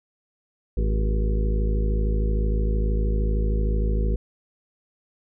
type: harmonic tone with a mistuned harmonic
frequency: 53.1 Hz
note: G#1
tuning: 39 cents sharp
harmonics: 1 / 2 / 3 / 4 / 5 / 6 / 7 / 8 / 9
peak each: -20 / -32 / -33 / -33 / -42 / -45 / -35 / -38 / -36 dBFS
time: 0.77-4.16 s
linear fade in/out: 5 ms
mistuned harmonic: 8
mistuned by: -64 cents
effects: none